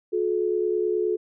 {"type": "tone pair together", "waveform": "sine", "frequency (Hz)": [359.8, 429.4], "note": ["F#4", "A4"], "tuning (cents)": [-48, -42], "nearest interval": "minor third", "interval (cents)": 306, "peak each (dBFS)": -24, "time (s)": [0.12, 1.17], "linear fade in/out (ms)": 20, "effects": []}